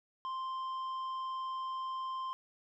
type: tone with tanh clipping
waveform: triangle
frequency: 1046.5 Hz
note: C6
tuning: in tune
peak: -37 dBFS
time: 0.25-2.33 s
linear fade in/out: 0 ms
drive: 10 dB
effects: none